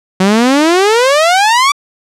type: exponential sweep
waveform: sawtooth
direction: up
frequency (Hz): 182.8 to 1173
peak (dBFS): -3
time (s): 0.2-1.72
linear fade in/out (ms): 5
effects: low-pass 8000 Hz 12 dB/octave